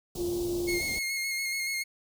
pink band-stop noise, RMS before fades -39 dBFS, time 0.15-0.99 s, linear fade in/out 5 ms, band 770 to 3800 Hz, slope 24 dB/octave
sine tone, 349.2 Hz, F4, in tune, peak -28 dBFS, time 0.16-0.82 s, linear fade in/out 50 ms
sawtooth tone with vibrato, 2154 Hz, C7, 50 cents sharp, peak -26 dBFS, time 0.67-1.84 s, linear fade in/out 20 ms, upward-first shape square, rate 7 Hz, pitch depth 21 cents each way
effects none

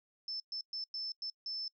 sine tone bursts at uneven times, 5280 Hz, E8, 2 cents sharp, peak -37 dBFS, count 6, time 0.28-0.4 / 0.52-0.61 / 0.73-0.84 / 0.94-1.12 / 1.22-1.3 / 1.46-1.68 s, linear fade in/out 2 ms, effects noise-tail reverb RT60 0.1 s tail -26 dB re dry

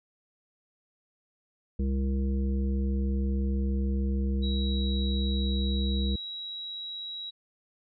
harmonic tone, 66.8 Hz, C2, 36 cents sharp, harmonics 1 / 3 / 5 / 7, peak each -26 / -31 / -40 / -42 dBFS, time 1.79-6.16 s, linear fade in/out 5 ms
sine tone, 3868 Hz, B7, 37 cents flat, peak -35 dBFS, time 4.42-7.31 s, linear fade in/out 20 ms
effects none

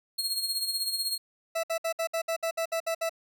sawtooth tone with tremolo, 4262 Hz, C8, 31 cents sharp, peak -23 dBFS, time 0.18-1.18 s, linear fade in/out 10 ms, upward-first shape sine, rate 16 Hz, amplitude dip 60%
40% pulse tone bursts, 659.3 Hz, E5, in tune, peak -26 dBFS, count 11, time 1.55-3.095 s, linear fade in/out 10 ms, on 85 ms, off 61 ms
effects none

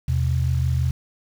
sine tone pair together, 81 / 126.95 Hz, E2 / B2, -30 / +48 cents, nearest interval minor sixth, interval 778 cents, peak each -21 dBFS, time 0.08-0.91 s, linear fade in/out 5 ms, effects 7-bit

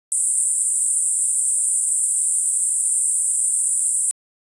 white band-pass noise, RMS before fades -20 dBFS, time 0.12-4.11 s, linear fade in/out 0 ms, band 8000 to 9500 Hz, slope 96 dB/octave, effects resampled to 24000 Hz

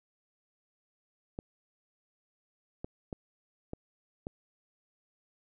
clicks, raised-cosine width 2 ms, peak -24 dBFS, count 5, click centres 1.389 / 2.845 / 3.128 / 3.734 / 4.269 s, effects none

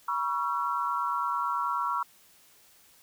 sine tone cluster, 965 / 1114 / 1352 Hz, B5 / C#6 / E6, -40 / +8 / +43 cents, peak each -31 dBFS, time 0.08-2.03 s, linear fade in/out 5 ms, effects white hiss -59 dBFS RMS until 3.02 s

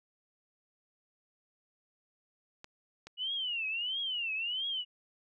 clicks, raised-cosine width 0.2 ms, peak -29 dBFS, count 2, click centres 2.644 / 3.07 s
sine tone with vibrato, 2899 Hz, F#7, 36 cents flat, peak -32 dBFS, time 3.17-4.85 s, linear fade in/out 50 ms, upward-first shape triangle, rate 1.5 Hz, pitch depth 240 cents each way
effects none

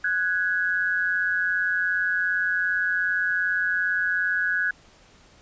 sine tone pair together, 1480 / 1662.6 Hz, F#6 / G#6, 0 / +1 cents, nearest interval major second, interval 201 cents, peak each -24 / -24 dBFS, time 0.04-4.71 s, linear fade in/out 5 ms, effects pink hiss -54 dBFS RMS until 5.41 s + resampled to 16000 Hz

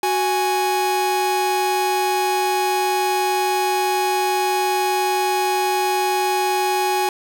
45% pulse tone pair together, 370 / 830.6 Hz, F#4 / G#5, 0 / 0 cents, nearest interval octave + major second, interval 1400 cents, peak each -22 / -19 dBFS, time 0.03-7.09 s, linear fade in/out 2 ms, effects none

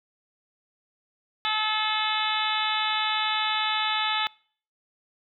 harmonic tone with a mistuned harmonic, 431.5 Hz, A4, 34 cents flat, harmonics 2 / 3 / 4 / 5 / 6 / 7 / 8 / 9, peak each -30 / -30 / -33 / -34 / -34 / -33 / -29 / -34 dBFS, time 1.45-4.27 s, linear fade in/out 0 ms, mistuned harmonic 8, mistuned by +34 cents, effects noise-tail reverb RT60 0.5 s tail -25 dB re dry

